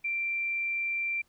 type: tone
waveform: sine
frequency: 2357 Hz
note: D7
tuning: 6 cents sharp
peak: -28 dBFS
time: 0.04-1.22 s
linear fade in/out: 10 ms
effects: pink hiss -69 dBFS RMS until 1.28 s